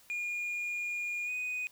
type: tone with pitch glide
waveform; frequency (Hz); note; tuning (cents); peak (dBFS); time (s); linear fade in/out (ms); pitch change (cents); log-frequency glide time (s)
sine; 2428 to 2489; D#7 to D#7; -43 to 0; -30; 0.1-1.67; 0; +43; 1.25-1.31
effects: tanh soft clip ceiling -32 dBFS + white hiss -61 dBFS RMS until 1.71 s